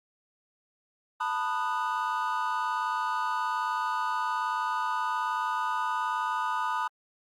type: chord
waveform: triangle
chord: B dominant seventh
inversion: third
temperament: just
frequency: 889 / 987.8 / 1234.7 / 1481.6 Hz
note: A5 / B5 / D#6 / F#6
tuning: +18 / 0 / -14 / +2 cents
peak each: -31 / -29 / -30 / -34 dBFS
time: 1.2-6.88 s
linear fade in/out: 10 ms
effects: tanh soft clip ceiling -16 dBFS + Opus 48 kbps